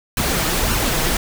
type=noise with flanger; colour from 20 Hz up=pink; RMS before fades=-19 dBFS; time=0.17-1.17 s; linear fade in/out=2 ms; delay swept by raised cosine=0.71 to 6.41 ms; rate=1.8 Hz; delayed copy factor=+0.55; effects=none